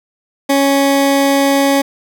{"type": "tone", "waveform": "20% pulse", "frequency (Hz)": 277.2, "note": "C#4", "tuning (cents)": 0, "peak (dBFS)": -5, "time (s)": [0.49, 1.82], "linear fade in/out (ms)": 10, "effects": []}